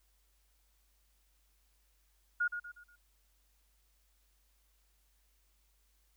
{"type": "tone with echo", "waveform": "sine", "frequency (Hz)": 1434, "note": "F6", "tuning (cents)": 45, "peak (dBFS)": -28, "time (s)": [2.4, 2.48], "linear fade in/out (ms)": 10, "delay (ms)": 120, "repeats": 4, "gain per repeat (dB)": -8, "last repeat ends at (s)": 2.96, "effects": ["added 50 Hz sine -70 dBFS peak until 6.16 s", "white hiss -75 dBFS RMS until 6.16 s"]}